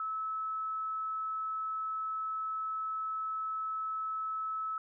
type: tone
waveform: sine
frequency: 1300 Hz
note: E6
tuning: 24 cents flat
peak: -33 dBFS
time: 0-4.78 s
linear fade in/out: 2 ms
effects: none